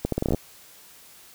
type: accelerating click train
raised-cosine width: 2 ms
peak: -10 dBFS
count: 10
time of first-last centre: 0.05-0.346 s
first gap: 73 ms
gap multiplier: 0.78
effects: white hiss -50 dBFS RMS until 1.34 s